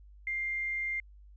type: tone with hard clipping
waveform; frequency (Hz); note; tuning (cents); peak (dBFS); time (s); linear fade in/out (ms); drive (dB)
triangle; 2100; C7; +6; -31; 0.27-1; 2; 3
effects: added 50 Hz sine -51 dBFS peak until 1.36 s + resampled to 16000 Hz